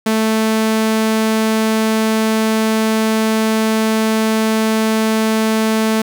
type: tone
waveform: sawtooth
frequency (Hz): 220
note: A3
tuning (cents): 0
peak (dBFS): -9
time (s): 0.06-6.02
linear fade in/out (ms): 5
effects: 7-bit